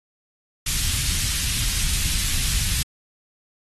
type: band-stop noise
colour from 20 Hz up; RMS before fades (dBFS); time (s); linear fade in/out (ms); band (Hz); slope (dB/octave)
pink; -23; 0.66-2.83; 5; 100 to 3000; 12
effects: AAC 32 kbps